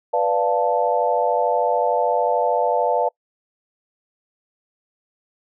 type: chord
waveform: sine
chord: B half-diminished seventh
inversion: none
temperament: equal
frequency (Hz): 493.9 / 587.3 / 698.5 / 880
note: B4 / D5 / F5 / A5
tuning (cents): 0 / 0 / 0 / 0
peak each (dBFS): -22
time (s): 0.13-3.09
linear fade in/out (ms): 10
effects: noise-tail reverb RT60 0.1 s tail -26 dB re dry